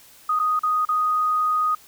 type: tone with dropouts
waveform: sine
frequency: 1244.5 Hz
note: D#6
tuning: in tune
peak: -18 dBFS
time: 0.29-1.75 s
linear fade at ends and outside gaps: 5 ms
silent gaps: 0.392-0.397 / 0.593-0.633 / 0.852-0.888 s
effects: white hiss -50 dBFS RMS until 1.87 s